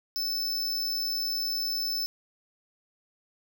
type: tone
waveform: square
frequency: 5270 Hz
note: E8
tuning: 1 cent flat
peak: -28 dBFS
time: 0.16-2.06 s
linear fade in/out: 0 ms
effects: none